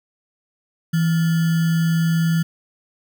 sine tone with sample-and-hold, 164.81 Hz, E3, in tune, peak -15 dBFS, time 0.93-2.43 s, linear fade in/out 10 ms, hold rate 1575 Hz, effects none

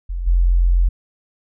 sine tone with level steps, 43.75 Hz, F1, 4 cents sharp, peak -21 / -11 dBFS, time 0.09-0.89 s, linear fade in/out 10 ms, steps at 0.26 s, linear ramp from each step 20 ms, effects none

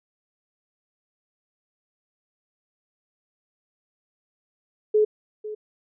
sine tone with echo, 426.2 Hz, G#4, 45 cents sharp, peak -15 dBFS, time 4.94-5.05 s, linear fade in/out 10 ms, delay 500 ms, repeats 1, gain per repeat -15 dB, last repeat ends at 5.55 s, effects none

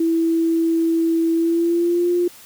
sine tone with pitch glide, 329.6 to 351.2 Hz, E4 to F4, 0 to +10 cents, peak -15 dBFS, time 0-2.28 s, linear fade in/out 5 ms, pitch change +110 cents, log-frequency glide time 1.33-2.1 s, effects white hiss -44 dBFS RMS until 2.45 s

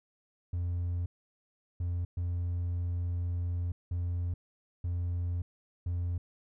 triangle tone bursts at uneven times, 87.6 Hz, F2, 6 cents sharp, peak -27 dBFS, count 6, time 0.53-1.06 / 1.8-2.05 / 2.17-3.72 / 3.91-4.34 / 4.84-5.42 / 5.86-6.18 s, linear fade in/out 5 ms, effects tanh soft clip ceiling -24 dBFS

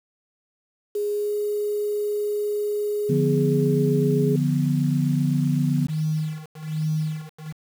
sine tone with pitch glide, 413.2 to 415.8 Hz, G#4 to G#4, -9 to +2 cents, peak -22 dBFS, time 0.95-4.36 s, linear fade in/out 5 ms, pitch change +11 cents, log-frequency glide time 1.07-1.33 s
sine chord, B diminished, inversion first, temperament equal, 146.83 / 174.61 / 246.9 Hz, D3 / F3 / B3, 0 / 0 / 0 cents, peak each -21 / -25 / -24 dBFS, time 3.09-5.87 s, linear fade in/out 10 ms
sine tone with tremolo, 155.6 Hz, D#3, in tune, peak -20 dBFS, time 5.88-7.53 s, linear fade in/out 20 ms, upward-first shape sine, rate 1.2 Hz, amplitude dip 95%
effects 7-bit

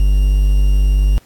triangle tone with quantisation, 49.24 Hz, G1, 8 cents sharp, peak -7 dBFS, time 0-1.18 s, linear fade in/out 0 ms, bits 6, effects pink hiss -51 dBFS RMS until 1.25 s + AAC 64 kbps

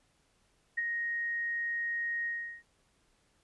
sine tone with ADSR envelope, 1871 Hz, A#6, 6 cents sharp, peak -27 dBFS, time 0.77-2.63 s, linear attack 13 ms, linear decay 24 ms, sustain -4 dB, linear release 370 ms, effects pink hiss -71 dBFS RMS until 3.43 s + resampled to 24000 Hz

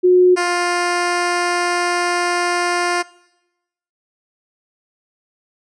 sine / 10% pulse tone pair in turn, 362.8 / 351.7 Hz, F#4 / F4, -34 / +12 cents, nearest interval minor second, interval 54 cents, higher first, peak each -8 dBFS, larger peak neither, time 0.03-0.36 / 0.36-3.03 s, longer second, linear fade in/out 20 ms, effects noise-tail reverb RT60 0.9 s tail -21 dB re dry + resampled to 22050 Hz

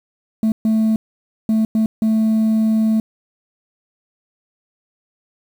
sine tone bursts at uneven times, 220 Hz, A3, in tune, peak -10 dBFS, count 5, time 0.43-0.52 / 0.65-0.96 / 1.49-1.65 / 1.75-1.86 / 2.02-3 s, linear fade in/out 2 ms, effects tanh soft clip ceiling -12 dBFS + 7-bit

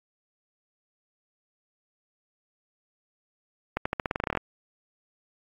accelerating click train, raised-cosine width 0.5 ms, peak -11 dBFS, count 14, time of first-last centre 3.77-4.373 s, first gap 85 ms, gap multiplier 0.89, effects AAC 48 kbps

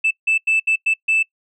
sine tone bursts at uneven times, 2637 Hz, E7, in tune, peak -12 dBFS, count 6, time 0.04-0.11 / 0.27-0.38 / 0.47-0.6 / 0.67-0.76 / 0.86-0.94 / 1.08-1.23 s, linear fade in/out 10 ms, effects noise-tail reverb RT60 0.1 s tail -24 dB re dry + tanh soft clip ceiling -11 dBFS

